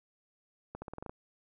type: accelerating click train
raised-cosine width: 1 ms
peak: -27 dBFS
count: 8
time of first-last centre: 0.75-1.095 s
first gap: 70 ms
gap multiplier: 0.88
effects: none